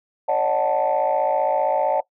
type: chord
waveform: sine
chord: D# half-diminished seventh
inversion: third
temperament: equal with one note detuned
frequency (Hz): 554.4 / 609.8 / 740 / 880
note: C#5 / D#5 / F#5 / A5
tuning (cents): 0 / -35 / 0 / 0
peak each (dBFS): -22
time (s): 0.28-2.01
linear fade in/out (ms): 10
effects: noise-tail reverb RT60 0.1 s tail -19 dB re dry + tanh soft clip ceiling -11 dBFS